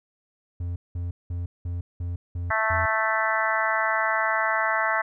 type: tone bursts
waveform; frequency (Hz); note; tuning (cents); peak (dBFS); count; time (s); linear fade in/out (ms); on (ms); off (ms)
triangle; 87.31; F2; 0; -25; 7; 0.6-2.86; 5; 160; 190
type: harmonic tone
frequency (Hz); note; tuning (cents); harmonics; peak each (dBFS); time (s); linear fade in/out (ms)
220; A3; 0; 3 / 4 / 5 / 6 / 7 / 8 / 9; -29 / -29 / -29 / -29 / -29 / -29 / -29; 2.5-5.02; 10
effects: none